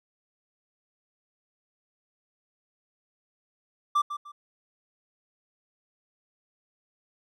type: tone with echo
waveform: triangle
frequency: 1174.7 Hz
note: D6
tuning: in tune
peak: -18 dBFS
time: 3.95-4.02 s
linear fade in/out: 10 ms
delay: 150 ms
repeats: 2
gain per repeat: -11 dB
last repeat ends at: 4.32 s
effects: none